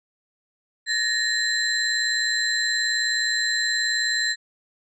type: tone cluster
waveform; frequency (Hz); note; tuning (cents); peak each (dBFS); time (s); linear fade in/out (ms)
sine; 1732 / 1851 / 4060 / 7440; A6 / A#6 / B7 / A#8; -28 / -13 / +47 / -4; -27 / -25 / -24 / -30; 0.86-4.36; 50
effects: tanh soft clip ceiling -11 dBFS